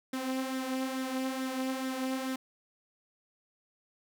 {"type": "tone with flanger", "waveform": "sawtooth", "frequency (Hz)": 261.6, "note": "C4", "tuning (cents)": 0, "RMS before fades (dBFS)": -34, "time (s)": [0.13, 2.36], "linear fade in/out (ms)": 5, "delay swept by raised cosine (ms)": [0.54, 4.24], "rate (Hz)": 2.3, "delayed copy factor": 0.5, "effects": []}